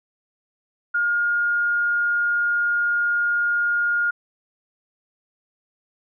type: tone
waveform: sine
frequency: 1421 Hz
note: F6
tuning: 30 cents sharp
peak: -18 dBFS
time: 0.94-4.11 s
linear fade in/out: 10 ms
effects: none